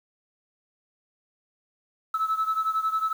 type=beating tone pair; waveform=sine; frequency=1300 / 1311 Hz; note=E6 / E6; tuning=-24 / -10 cents; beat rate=11 Hz; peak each=-24 / -27 dBFS; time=2.14-3.13 s; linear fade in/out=5 ms; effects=tanh soft clip ceiling -18 dBFS + 8-bit